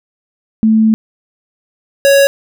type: tone pair in turn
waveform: sine / square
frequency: 220 / 555.5 Hz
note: A3 / C#5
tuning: 0 / +4 cents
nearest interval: octave + major third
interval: 1604 cents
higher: second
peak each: -6 dBFS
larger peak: neither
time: 0.63-0.94 / 2.05-2.27 s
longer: first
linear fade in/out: 0 ms
effects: none